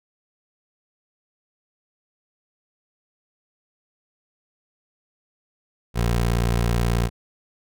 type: tone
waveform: 20% pulse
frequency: 58.4 Hz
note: A#1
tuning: 4 cents sharp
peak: -14 dBFS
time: 5.94-7.1 s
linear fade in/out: 50 ms
effects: none